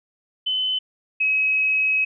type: tone pair in turn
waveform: sine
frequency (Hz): 3036 / 2553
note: F#7 / D#7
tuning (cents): +44 / +44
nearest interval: minor third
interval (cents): 300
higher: first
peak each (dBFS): -20 / -17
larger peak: second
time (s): 0.46-0.79 / 1.2-2.05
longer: second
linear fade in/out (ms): 10
effects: none